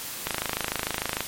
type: click train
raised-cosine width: 0.3 ms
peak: -9 dBFS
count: 26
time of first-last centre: 0.27-1.206 s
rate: 26.7 Hz
effects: white hiss -35 dBFS RMS until 1.27 s + MP3 64 kbps